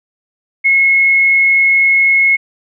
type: tone with frequency modulation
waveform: sine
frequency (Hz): 2174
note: C#7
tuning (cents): -34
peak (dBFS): -7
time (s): 0.64-2.37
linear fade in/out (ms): 20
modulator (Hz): 44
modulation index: 0.28
effects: none